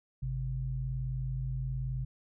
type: tone pair together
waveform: sine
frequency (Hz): 51.91 / 130.81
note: G#1 / C3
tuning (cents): 0 / 0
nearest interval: octave + major third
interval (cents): 1600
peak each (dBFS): -36 / -33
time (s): 0.22-2.05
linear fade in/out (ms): 10
effects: none